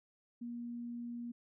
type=tone; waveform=sine; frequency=238 Hz; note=A#3; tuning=36 cents sharp; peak=-40 dBFS; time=0.41-1.32 s; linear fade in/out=10 ms; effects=none